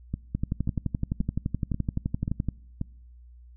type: two click trains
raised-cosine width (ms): 5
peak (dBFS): -14 / -16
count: 26 / 6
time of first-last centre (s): 0.35-2.487 / 0.14-2.814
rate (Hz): 11.7 / 1.87
effects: noise-tail reverb RT60 0.9 s tail -26 dB re dry + added 60 Hz sine -47 dBFS peak until 3.56 s